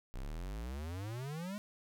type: exponential sweep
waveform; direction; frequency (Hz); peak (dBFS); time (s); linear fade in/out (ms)
square; up; 30.1 to 212.8; -40; 0.14-1.58; 0
effects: none